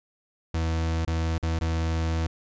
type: tone with dropouts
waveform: 40% pulse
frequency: 81.5 Hz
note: E2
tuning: 19 cents flat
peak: -23 dBFS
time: 0.54-2.27 s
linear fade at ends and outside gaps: 5 ms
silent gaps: 1.05-1.075 / 1.381-1.427 / 1.59-1.61 s
effects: resampled to 16000 Hz